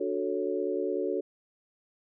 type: chord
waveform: sine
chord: D major seventh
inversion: none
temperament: equal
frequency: 293.7 / 370 / 440 / 554.4 Hz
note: D4 / F#4 / A4 / C#5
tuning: 0 / 0 / 0 / 0 cents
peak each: -35 / -31 / -32 / -35 dBFS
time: 0-1.21 s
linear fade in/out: 10 ms
effects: none